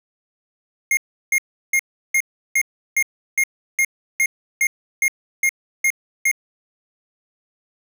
square tone bursts, 2135 Hz, C7, 34 cents sharp, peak -15 dBFS, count 14, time 0.91-6.314 s, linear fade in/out 2 ms, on 61 ms, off 350 ms, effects none

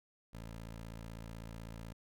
15% pulse tone, 56 Hz, A1, 31 cents sharp, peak -39 dBFS, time 0.33-1.93 s, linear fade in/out 10 ms, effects none

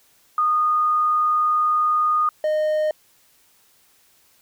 sine / triangle tone pair in turn, 1230 / 615 Hz, D#6 / D#5, -20 / -20 cents, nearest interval octave, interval 1200 cents, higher first, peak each -16 dBFS, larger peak neither, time 0.38-2.29 / 2.44-2.91 s, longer first, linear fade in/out 2 ms, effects white hiss -58 dBFS RMS until 4.41 s

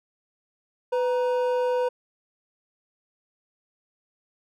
triangle tone pair together, 499.5 / 942.9 Hz, B4 / A#5, +20 / +20 cents, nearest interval major seventh, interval 1100 cents, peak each -20 / -28 dBFS, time 0.92-1.89 s, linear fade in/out 10 ms, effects none

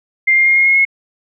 sine tone with pitch steps, 2104 / 2117 / 2131 / 2144 / 2158 / 2172 Hz, C7 / C7 / C7 / C7 / C#7 / C#7, +9 / +20 / +31 / +42 / -47 / -36 cents, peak -8 dBFS, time 0.27-0.852 s, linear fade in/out 10 ms, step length 97 ms, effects none

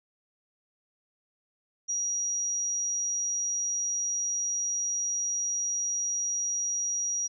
sine tone, 5750 Hz, F8, 50 cents sharp, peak -27 dBFS, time 1.88-7.28 s, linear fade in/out 20 ms, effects none

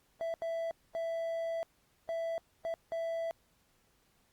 triangle tone bursts at uneven times, 662 Hz, E5, 7 cents sharp, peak -31 dBFS, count 6, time 0.21-0.34 / 0.42-0.71 / 0.95-1.63 / 2.09-2.38 / 2.65-2.74 / 2.92-3.31 s, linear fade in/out 0 ms, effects pink hiss -71 dBFS RMS until 4.32 s + Opus 48 kbps

